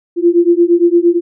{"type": "beating tone pair", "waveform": "sine", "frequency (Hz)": [340.5, 349.2], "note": ["F4", "F4"], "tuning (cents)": [-44, 0], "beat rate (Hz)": 8.7, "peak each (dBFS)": -10, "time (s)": [0.16, 1.21], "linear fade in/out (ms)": 50, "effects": []}